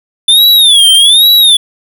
square tone with vibrato, 3507 Hz, A7, 6 cents flat, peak -3 dBFS, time 0.28-1.57 s, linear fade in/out 5 ms, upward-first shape sine, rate 1.2 Hz, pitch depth 190 cents each way, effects none

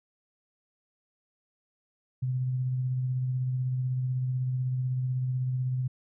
sine tone with tremolo, 127.9 Hz, C3, 39 cents flat, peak -25 dBFS, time 2.22-5.88 s, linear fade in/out 10 ms, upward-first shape sine, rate 16 Hz, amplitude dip 25%, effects none

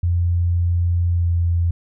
sine tone with pitch glide, 86.8 to 85.6 Hz, F2 to F2, -10 to -34 cents, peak -15 dBFS, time 0.03-1.71 s, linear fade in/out 5 ms, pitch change -24 cents, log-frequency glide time 1.13-1.29 s, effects none

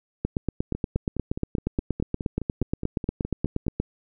two click trains, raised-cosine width 3 ms, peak -17 / -11 dBFS, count 15 / 31, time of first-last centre 0.75-3.667 / 0.25-3.8 s, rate 4.8 / 8.45 Hz, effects none

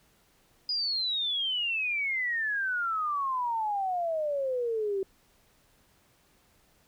sine exponential sweep, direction down, 4972 to 379.6 Hz, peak -27 dBFS, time 0.69-5.03 s, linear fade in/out 2 ms, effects pink hiss -65 dBFS RMS until 6.87 s

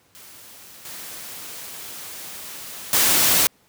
white noise with level steps, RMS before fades -44 / -36 / -17 dBFS, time 0.15-3.47 s, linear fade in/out 0 ms, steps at 0.85 / 2.93 s, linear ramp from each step 2 ms, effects pink hiss -59 dBFS RMS until 3.68 s + high-pass 80 Hz 12 dB/octave

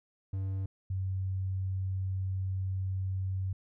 triangle / sine tone pair in turn, 96.1 / 94.72 Hz, G2 / F#2, -34 / +41 cents, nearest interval unison, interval 25 cents, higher first, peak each -29 / -30 dBFS, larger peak first, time 0.33-0.66 / 0.9-3.53 s, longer second, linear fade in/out 5 ms, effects none

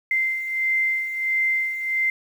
sine beating tone pair, 2082 / 2083.5 Hz, C7 / C7, -9 / -8 cents, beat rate 1.5 Hz, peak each -28 / -21 dBFS, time 0.11-2.1 s, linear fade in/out 2 ms, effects 8-bit

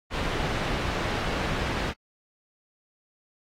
pink low-pass noise, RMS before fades -29 dBFS, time 0.1-1.94 s, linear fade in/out 50 ms, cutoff 3200 Hz, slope 12 dB/octave, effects AAC 48 kbps

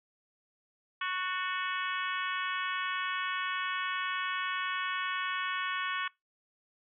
harmonic tone with a mistuned harmonic, 370 Hz, F#4, in tune, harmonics 3 / 4 / 5 / 6 / 7 / 8 / 9, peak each -35 / -37 / -39 / -41 / -42 / -43 / -44 dBFS, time 1.01-6.08 s, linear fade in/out 5 ms, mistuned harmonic 5, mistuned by -37 cents, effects noise-tail reverb RT60 0.2 s tail -24 dB re dry

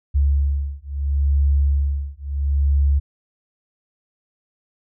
sine beating tone pair, 70 / 70.74 Hz, C#2 / C#2, +18 / +36 cents, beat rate 0.74 Hz, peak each -19 dBFS, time 0.14-3 s, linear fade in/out 20 ms, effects none

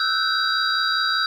sine tone cluster, 1313 / 1484 / 1549 / 3868 / 4745 Hz, E6 / F#6 / G6 / B7 / D8, -7 / +5 / -21 / -37 / +17 cents, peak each -25 dBFS, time 0-1.26 s, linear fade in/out 2 ms, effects tanh soft clip ceiling -8 dBFS + 8-bit

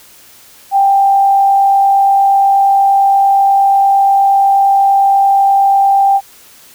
sine tone with frequency modulation, 789 Hz, G5, 11 cents sharp, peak -6 dBFS, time 0.71-6.21 s, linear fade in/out 50 ms, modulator 48.5 Hz, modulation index 0.23, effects white hiss -41 dBFS RMS until 6.74 s

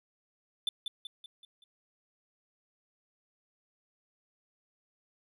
triangle tone with echo, 3518 Hz, A7, 1 cent flat, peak -26 dBFS, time 0.67-0.69 s, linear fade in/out 2 ms, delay 190 ms, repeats 5, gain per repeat -6 dB, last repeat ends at 1.64 s, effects none

